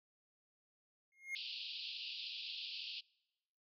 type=tone with exponential growth; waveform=triangle; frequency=2140 Hz; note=C7; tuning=38 cents sharp; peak=-34 dBFS; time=1.12-1.35 s; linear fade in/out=1 ms; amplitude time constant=48 ms
type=band-pass noise; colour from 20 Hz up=pink; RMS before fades=-46 dBFS; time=1.35-3.01 s; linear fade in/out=10 ms; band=2600 to 4900 Hz; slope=96 dB/octave
effects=noise-tail reverb RT60 1.0 s tail -26 dB re dry